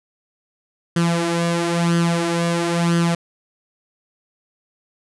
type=tone with flanger; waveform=sawtooth; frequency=169.9 Hz; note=F3; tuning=47 cents flat; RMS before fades=-19 dBFS; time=0.96-3.15 s; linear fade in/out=5 ms; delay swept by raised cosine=0.63 to 4.13 ms; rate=1 Hz; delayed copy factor=+0.65; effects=resampled to 24000 Hz